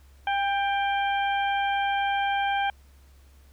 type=harmonic tone with a mistuned harmonic; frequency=789 Hz; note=G5; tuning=11 cents sharp; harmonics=1 / 2 / 3 / 4; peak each=-24 / -30 / -34 / -36 dBFS; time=0.27-2.7 s; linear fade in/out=2 ms; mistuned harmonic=1; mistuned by=+21 cents; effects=added 68 Hz sine -51 dBFS peak until 3.52 s + pink hiss -62 dBFS RMS until 3.52 s